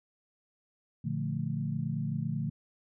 sine chord, Bb major seventh, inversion none, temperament equal, 116.54 / 146.83 / 174.61 / 220 Hz, Bb2 / D3 / F3 / A3, 0 / 0 / 0 / 0 cents, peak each -37 / -33 / -37 / -37 dBFS, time 1.04-2.5 s, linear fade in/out 10 ms, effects none

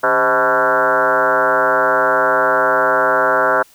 sine tone with frequency modulation, 1000 Hz, B5, 21 cents sharp, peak -11 dBFS, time 0.03-3.63 s, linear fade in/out 10 ms, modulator 120 Hz, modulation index 4.7, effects white hiss -49 dBFS RMS until 3.74 s

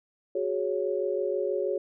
sine chord, F# suspended second, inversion none, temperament just, 370 / 416.2 / 555 Hz, F#4 / G#4 / C#5, 0 / +4 / +2 cents, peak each -30 dBFS, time 0.35-1.78 s, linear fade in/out 5 ms, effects none

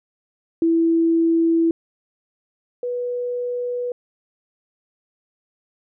sine tone pair in turn, 330.6 / 489.8 Hz, E4 / B4, +5 / -14 cents, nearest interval perfect fifth, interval 681 cents, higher second, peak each -14 / -22 dBFS, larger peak first, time 0.62-1.71 / 2.83-3.92 s, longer neither, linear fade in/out 2 ms, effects none

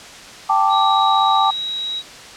sine chord, G suspended second, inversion none, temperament equal, 784 / 880 / 1174.7 Hz, G5 / A5 / D6, 0 / 0 / 0 cents, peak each -17 dBFS, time 0.49-1.51 s, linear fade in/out 10 ms
sine tone, 3840 Hz, B7, 49 cents flat, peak -21 dBFS, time 0.69-2.03 s, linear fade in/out 50 ms
effects white hiss -37 dBFS RMS until 2.36 s + low-pass 6000 Hz 12 dB/octave

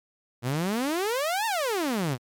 sawtooth exponential two-way sweep, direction up then down, 115.3 to 932.3 to 115.3 Hz, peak -21 dBFS, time 0.42-2.18 s, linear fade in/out 50 ms, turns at 1.46 s, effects MP3 96 kbps

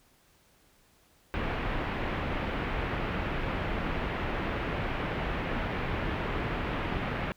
pink low-pass noise, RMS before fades -32 dBFS, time 1.34-7.32 s, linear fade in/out 0 ms, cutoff 2700 Hz, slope 24 dB/octave, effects pink hiss -64 dBFS RMS until 7.36 s

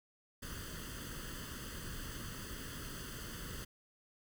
pink noise with comb filter, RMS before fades -45 dBFS, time 0.42-3.65 s, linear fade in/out 10 ms, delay 0.64 ms, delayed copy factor +0.8, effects none

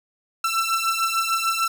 sawtooth beating tone pair, 1335 / 1341.7 Hz, E6 / E6, +22 / +30 cents, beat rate 6.7 Hz, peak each -20 dBFS, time 0.44-1.68 s, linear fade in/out 5 ms, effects none

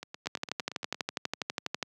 two click trains, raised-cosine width 0.2 ms, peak -22 / -13 dBFS, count 9 / 20, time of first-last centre 0.03-0.945 / 0.27-1.827 s, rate 8.74 / 12.2 Hz, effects high-pass 150 Hz 12 dB/octave

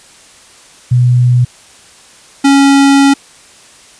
sine / square tone pair in turn, 123.47 / 277.2 Hz, B2 / C#4, 0 / 0 cents, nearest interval octave + major second, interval 1400 cents, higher second, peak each -5 dBFS, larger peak neither, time 0.91-1.45 / 2.44-3.14 s, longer second, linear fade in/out 10 ms, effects white hiss -40 dBFS RMS until 3.99 s + resampled to 22050 Hz

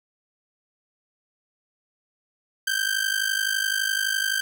sawtooth ring-modulated tone, 1565 Hz, G6, 3 cents flat, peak -16 dBFS, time 2.67-4.41 s, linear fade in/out 0 ms, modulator 25.9 Hz, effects none

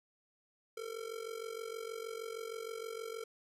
square tone with amplitude modulation, 452.3 Hz, A4, 48 cents sharp, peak -38 dBFS, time 0.77-3.24 s, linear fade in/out 5 ms, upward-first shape sine, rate 46.4 Hz, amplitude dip 80%, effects resampled to 32000 Hz + 12-bit

